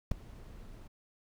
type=noise with ADSR envelope; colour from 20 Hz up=brown; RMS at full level=-26 dBFS; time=0.11-0.88 s; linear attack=7 ms; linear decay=3 ms; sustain=-23 dB; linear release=13 ms; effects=none